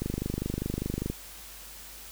click train, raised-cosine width 3 ms, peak -17 dBFS, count 28, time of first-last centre 0.02-1.1 s, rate 25 Hz, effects added 50 Hz sine -52 dBFS peak until 2.11 s + white hiss -46 dBFS RMS until 2.11 s

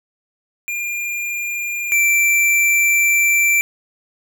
square tone pair in turn, 2404 / 2345 Hz, D7 / D7, +40 / -3 cents, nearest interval unison, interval 43 cents, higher first, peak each -22 / -13 dBFS, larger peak second, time 0.68-1.92 / 1.92-3.61 s, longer second, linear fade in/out 0 ms, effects none

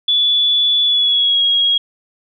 sine tone with pitch glide, 3443 to 3295 Hz, A7 to G#7, -38 to -14 cents, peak -11 dBFS, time 0.08-1.78 s, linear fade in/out 5 ms, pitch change -76 cents, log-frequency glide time 0.84-1.41 s, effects none

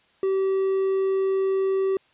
triangle tone, 384.9 Hz, G4, 32 cents flat, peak -18 dBFS, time 0.23-1.97 s, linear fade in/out 2 ms, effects white hiss -61 dBFS RMS until 2.13 s + resampled to 8000 Hz

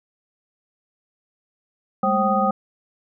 sine tone cluster, 202.2 / 219.4 / 533 / 773 / 1244 Hz, G#3 / A3 / C5 / G5 / D#6, -46 / -5 / +32 / -24 / -1 cents, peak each -23 / -29 / -24 / -21 / -22 dBFS, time 2.03-2.51 s, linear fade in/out 5 ms, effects none

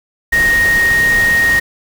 sine tone in noise, 1864.7 Hz, A#6, in tune, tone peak -9 dBFS, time 0.32-1.6 s, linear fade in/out 10 ms, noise pink, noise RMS -22 dBFS, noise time 0.32-1.6 s, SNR +10 dB, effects none

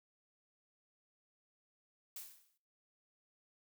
blue noise with exponential decay, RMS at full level -44 dBFS, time 2.16-2.58 s, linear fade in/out 5 ms, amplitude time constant 90 ms, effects noise-tail reverb RT60 0.6 s tail -24 dB re dry

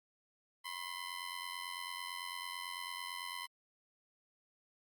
15% pulse ring-modulated tone, 1023 Hz, C6, 39 cents flat, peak -32 dBFS, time 0.64-3.47 s, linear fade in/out 20 ms, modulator 44.5 Hz, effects Opus 48 kbps

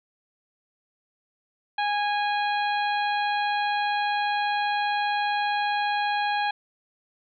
harmonic tone with a mistuned harmonic, 825 Hz, G#5, 12 cents flat, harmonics 1 / 2 / 3 / 4 / 5, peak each -24 / -30 / -34 / -36 / -38 dBFS, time 1.78-6.51 s, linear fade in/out 5 ms, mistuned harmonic 5, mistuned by -17 cents, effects none

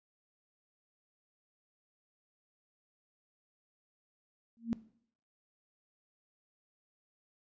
sine tone with exponential growth, 230.6 Hz, A#3, 19 cents flat, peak -25 dBFS, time 4.57-4.73 s, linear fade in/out 0 ms, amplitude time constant 33 ms, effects noise-tail reverb RT60 0.6 s tail -18 dB re dry + resampled to 16000 Hz

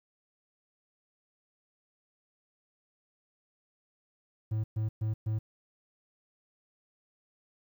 triangle tone bursts, 108.8 Hz, A2, 19 cents flat, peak -26 dBFS, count 4, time 4.51-5.39 s, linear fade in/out 10 ms, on 130 ms, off 120 ms, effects 11-bit

